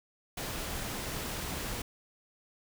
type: noise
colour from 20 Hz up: pink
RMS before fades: -37 dBFS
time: 0.37-1.82 s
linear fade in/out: 5 ms
effects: none